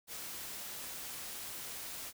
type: noise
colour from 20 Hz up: white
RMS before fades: -44 dBFS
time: 0.07-2.13 s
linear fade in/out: 50 ms
effects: none